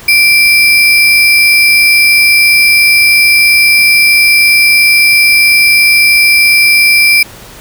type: tone with sample-and-hold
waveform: sine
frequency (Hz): 2347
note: D7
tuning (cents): -2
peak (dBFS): -3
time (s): 0.08-7.23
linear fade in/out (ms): 5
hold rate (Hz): 7350
effects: pink hiss -32 dBFS RMS until 7.6 s